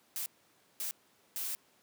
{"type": "noise bursts at uneven times", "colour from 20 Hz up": "blue", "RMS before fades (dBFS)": -37, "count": 3, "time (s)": [[0.16, 0.26], [0.8, 0.91], [1.36, 1.55]], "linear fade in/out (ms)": 0, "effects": ["pink hiss -67 dBFS RMS until 1.82 s", "high-pass 200 Hz 12 dB/octave"]}